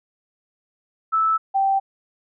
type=tone pair in turn; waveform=sine; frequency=1312 / 780.1 Hz; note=E6 / G5; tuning=-9 / -9 cents; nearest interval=major sixth; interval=900 cents; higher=first; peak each=-16 dBFS; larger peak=neither; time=1.12-1.38 / 1.54-1.8 s; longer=neither; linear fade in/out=20 ms; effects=none